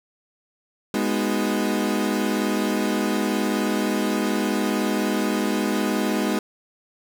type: chord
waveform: 35% pulse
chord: G# minor seventh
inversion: none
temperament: equal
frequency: 207.7 / 246.9 / 311.1 / 370 Hz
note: G#3 / B3 / D#4 / F#4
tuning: 0 / 0 / 0 / 0 cents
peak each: -23 / -25 / -25 / -28 dBFS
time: 0.94-6.39 s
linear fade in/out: 2 ms
effects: none